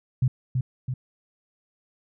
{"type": "tone with echo", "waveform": "sine", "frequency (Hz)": 127.7, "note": "C3", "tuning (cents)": -42, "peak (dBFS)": -17, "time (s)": [0.22, 0.28], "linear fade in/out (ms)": 5, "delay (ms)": 330, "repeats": 2, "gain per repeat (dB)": -4, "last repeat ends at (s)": 0.94, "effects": []}